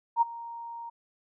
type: tone with ADSR envelope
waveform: sine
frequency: 932.3 Hz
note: A#5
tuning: in tune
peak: -17 dBFS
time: 0.16-0.9 s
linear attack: 55 ms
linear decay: 20 ms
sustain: -20 dB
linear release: 12 ms
effects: none